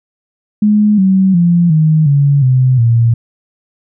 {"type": "tone with pitch steps", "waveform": "sine", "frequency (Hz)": [210, 190.36, 172.55, 156.42, 141.79, 128.53, 116.5], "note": ["G#3", "F#3", "F3", "D#3", "C#3", "C3", "A#2"], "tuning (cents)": [19, 49, -21, 10, 40, -30, -1], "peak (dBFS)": -6, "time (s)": [0.62, 3.14], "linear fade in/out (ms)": 5, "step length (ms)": 360, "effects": []}